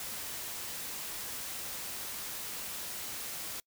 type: noise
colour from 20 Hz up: white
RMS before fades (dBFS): -40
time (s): 0-3.6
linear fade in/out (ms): 2
effects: noise-tail reverb RT60 0.1 s tail -26 dB re dry